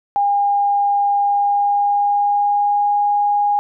sine tone with pitch glide, 810 to 820.8 Hz, G#5 to G#5, -43 to -21 cents, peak -13 dBFS, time 0.16-3.59 s, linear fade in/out 0 ms, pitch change +22 cents, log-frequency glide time 1.23-2.96 s, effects none

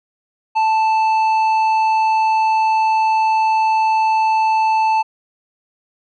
sine tone with tanh clipping, 880 Hz, A5, in tune, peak -14 dBFS, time 0.55-5.03 s, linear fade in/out 20 ms, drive 8 dB, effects none

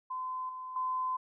sine tone with level steps, 1025 Hz, C6, 36 cents flat, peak -34 / -39 / -30 dBFS, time 0.1-1.17 s, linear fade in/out 10 ms, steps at 0.49 / 0.76 s, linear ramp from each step 2 ms, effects none

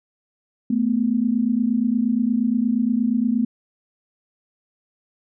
sine tone pair together, 220 / 248.5 Hz, A3 / B3, 0 / +11 cents, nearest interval major second, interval 211 cents, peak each -20 dBFS, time 0.7-3.45 s, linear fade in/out 5 ms, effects none

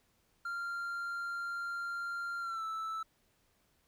triangle tone with pitch glide, 1389 to 1316.4 Hz, F6 to E6, -10 to -3 cents, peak -34 dBFS, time 0.45-3.03 s, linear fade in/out 5 ms, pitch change -93 cents, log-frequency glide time 2.4-2.64 s, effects pink hiss -73 dBFS RMS until 3.87 s

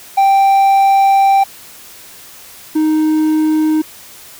triangle tone pair in turn, 784 / 311.1 Hz, G5 / D#4, 0 / 0 cents, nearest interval octave + major third, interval 1600 cents, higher first, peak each -5 / -8 dBFS, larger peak first, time 0.17-1.44 / 2.75-3.82 s, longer first, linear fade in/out 10 ms, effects white hiss -37 dBFS RMS until 4.39 s

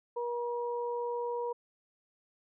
sine tone pair together, 478.5 / 957 Hz, A#4 / A#5, +45 / +45 cents, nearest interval octave, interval 1200 cents, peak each -33 / -37 dBFS, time 0.16-1.53 s, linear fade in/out 10 ms, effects none

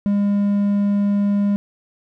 triangle tone, 202.6 Hz, G#3, 43 cents flat, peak -13 dBFS, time 0.06-1.56 s, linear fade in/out 0 ms, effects none

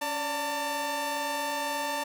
sawtooth tone cluster, 280 / 582 / 897 Hz, C#4 / D5 / A5, +18 / -16 / +33 cents, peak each -36 / -31 / -27 dBFS, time 0.01-2.04 s, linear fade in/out 10 ms, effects none

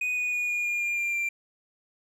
triangle tone with pitch steps, 2486 / 2469 / 2452 / 2435 / 2418 / 2401 / 2385 / 2368 Hz, D#7 / D#7 / D#7 / D#7 / D7 / D7 / D7 / D7, -2 / -14 / -26 / -38 / +50 / +38 / +26 / +14 cents, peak -24 dBFS, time 0.01-1.29 s, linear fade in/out 5 ms, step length 160 ms, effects none

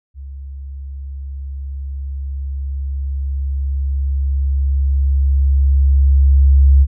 sine tone with level ramp, 68.5 Hz, C#2, 20 cents flat, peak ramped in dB -28 to -5 dBFS, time 0.14-6.87 s, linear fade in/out 50 ms, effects none

